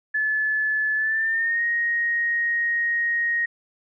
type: tone with pitch glide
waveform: sine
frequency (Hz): 1728 to 1873.5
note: A6 to A#6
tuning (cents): -32 to +8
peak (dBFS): -20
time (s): 0.14-3.46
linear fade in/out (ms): 10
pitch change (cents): +140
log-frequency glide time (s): 0.96-1.64
effects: none